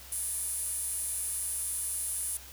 sawtooth tone with high-pass filter, 588 Hz, D5, 2 cents sharp, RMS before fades -34 dBFS, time 0.12-2.37 s, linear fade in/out 2 ms, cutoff 10000 Hz, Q 5.6, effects added 66 Hz sine -52 dBFS peak until 2.52 s + white hiss -49 dBFS RMS until 2.52 s

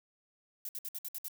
violet noise bursts, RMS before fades -40 dBFS, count 7, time 0.65-1.283 s, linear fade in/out 2 ms, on 39 ms, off 60 ms, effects none

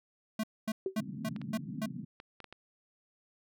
square tone bursts, 218.4 Hz, A3, 13 cents flat, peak -31 dBFS, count 6, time 0.39-1.86 s, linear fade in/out 5 ms, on 45 ms, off 240 ms
sine tone with exponential decay, 382 Hz, G4, 45 cents flat, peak -26 dBFS, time 0.86-0.96 s, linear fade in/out 2 ms, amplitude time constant 21 ms
white band-pass noise, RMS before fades -41 dBFS, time 0.96-2.05 s, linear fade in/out 10 ms, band 130 to 250 Hz, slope 48 dB/octave
clicks, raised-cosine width 0.3 ms, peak -31 dBFS, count 7, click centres 1.363 / 1.416 / 1.55 / 2.201 / 2.403 / 2.443 / 2.526 s
effects none

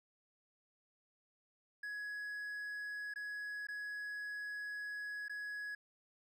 triangle tone with dropouts, 1676 Hz, G#6, 15 cents sharp, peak -39 dBFS, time 1.83-5.75 s, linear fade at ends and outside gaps 5 ms, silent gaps 3.139-3.158 / 3.67-3.685 / 5.283-5.295 s, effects none

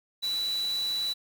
sine tone in noise, 3951 Hz, B7, in tune, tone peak -27 dBFS, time 0.22-1.14 s, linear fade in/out 20 ms, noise white, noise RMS -42 dBFS, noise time 0.22-1.14 s, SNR +12 dB, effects none

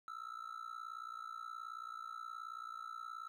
triangle tone with amplitude modulation, 1318.5 Hz, E6, in tune, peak -39 dBFS, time 0.08-3.28 s, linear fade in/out 0 ms, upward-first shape sine, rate 58.7 Hz, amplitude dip 90%, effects none

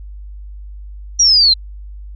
sine linear sweep, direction down, 5810 to 4037 Hz, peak -7 dBFS, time 1.19-1.54 s, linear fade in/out 10 ms, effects added 50 Hz sine -29 dBFS peak until 2.15 s

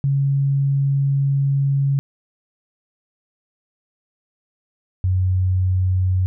sine tone pair in turn, 138.59 / 92.5 Hz, C#3 / F#2, 0 / 0 cents, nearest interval perfect fifth, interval 700 cents, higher first, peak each -15 dBFS, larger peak neither, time 0.04-1.99 / 5.04-6.26 s, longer first, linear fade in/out 0 ms, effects none

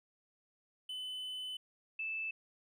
triangle / sine tone pair in turn, 3020 / 2633 Hz, F#7 / E7, +35 / -3 cents, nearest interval major second, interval 238 cents, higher first, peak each -38 / -36 dBFS, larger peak second, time 0.89-1.57 / 1.99-2.31 s, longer first, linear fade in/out 5 ms, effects none

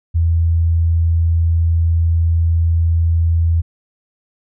sine tone, 83.1 Hz, E2, 15 cents sharp, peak -11 dBFS, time 0.14-3.62 s, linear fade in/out 20 ms, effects none

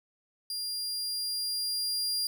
sawtooth tone with level ramp, 4800 Hz, D8, 37 cents sharp, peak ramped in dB -30 to -25 dBFS, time 0.5-2.27 s, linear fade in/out 2 ms, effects none

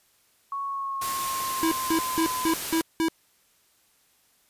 sine tone with pitch glide, 1108.7 to 1016.7 Hz, C#6 to B5, 0 to +50 cents, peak -28 dBFS, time 0.52-2.54 s, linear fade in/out 2 ms, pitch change -150 cents, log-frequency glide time 0.64-2.29 s
white noise, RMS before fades -32 dBFS, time 1.01-2.82 s, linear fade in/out 10 ms
square tone bursts, 326 Hz, E4, 19 cents flat, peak -22 dBFS, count 6, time 1.63-3.084 s, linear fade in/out 0 ms, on 84 ms, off 190 ms
effects white hiss -64 dBFS RMS until 4.49 s + resampled to 32000 Hz

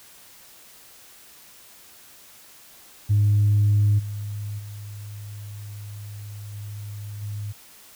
sine tone with level steps, 103.5 Hz, G#2, 5 cents flat, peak -14 / -28 / -34 / -32 / -28 dBFS, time 3.09-7.53 s, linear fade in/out 20 ms, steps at 3.98 / 4.58 / 6.53 / 7.21 s, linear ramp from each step 20 ms, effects tanh soft clip ceiling -12 dBFS + white hiss -49 dBFS RMS until 7.95 s

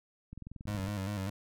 click train, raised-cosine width 5 ms, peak -32 dBFS, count 13, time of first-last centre 0.33-0.888 s, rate 21.5 Hz
25% pulse tone with vibrato, 99.6 Hz, G2, 28 cents sharp, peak -30 dBFS, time 0.67-1.3 s, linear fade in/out 5 ms, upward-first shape square, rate 5 Hz, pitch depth 70 cents each way
effects none

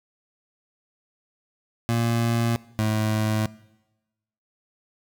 25% pulse tone pair in turn, 116.54 / 108.34 Hz, A#2 / A2, 0 / -26 cents, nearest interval minor second, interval 126 cents, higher first, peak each -17 dBFS, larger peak neither, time 1.89-2.56 / 2.79-3.46 s, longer neither, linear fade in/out 0 ms, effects noise-tail reverb RT60 1.0 s tail -21 dB re dry

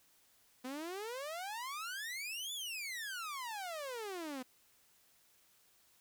sawtooth exponential two-way sweep, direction up then down, 246.9 to 3531 to 246.9 Hz, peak -37 dBFS, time 0.64-4.43 s, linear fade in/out 10 ms, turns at 2.53 s, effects white hiss -69 dBFS RMS until 6 s

